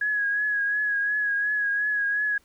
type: tone with vibrato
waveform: sine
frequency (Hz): 1667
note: G#6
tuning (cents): +6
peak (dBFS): -22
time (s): 0.01-2.38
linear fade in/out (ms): 5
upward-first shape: triangle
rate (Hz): 2.8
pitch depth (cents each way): 42
effects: pink hiss -62 dBFS RMS until 2.44 s